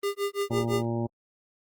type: tone with tremolo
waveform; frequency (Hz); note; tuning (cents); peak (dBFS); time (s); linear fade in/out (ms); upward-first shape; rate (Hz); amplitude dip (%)
square; 402.5; G4; +46; -25; 0.03-0.85; 5; sine; 5.9; 100
type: harmonic tone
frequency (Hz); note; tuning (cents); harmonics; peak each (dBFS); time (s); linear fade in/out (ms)
116.54; A#2; 0; 1 / 2 / 3 / 4 / 5 / 6 / 7 / 8; -30 / -31 / -32 / -45 / -37 / -49 / -40 / -44; 0.5-1.07; 10
effects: Opus 24 kbps